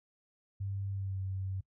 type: tone with pitch glide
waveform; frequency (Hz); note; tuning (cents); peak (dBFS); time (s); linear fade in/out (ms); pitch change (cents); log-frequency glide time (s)
sine; 98.4 to 95.43; G2 to G2; +7 to -46; -34; 0.6-1.61; 10; -53; 0.91-1.19
effects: noise-tail reverb RT60 0.1 s tail -20 dB re dry